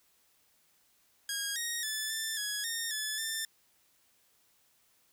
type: tone with pitch steps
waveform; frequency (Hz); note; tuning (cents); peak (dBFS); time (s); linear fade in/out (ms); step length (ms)
10% pulse; 1635 / 1872 / 1741 / 1772 / 1674 / 1836 / 1725 / 1784; G#6 / A#6 / A6 / A6 / G#6 / A#6 / A6 / A6; -28 / +7 / -19 / +12 / +13 / -27 / -35 / +23; -24; 1.29-3.45; 2; 270
effects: white hiss -69 dBFS RMS until 5.12 s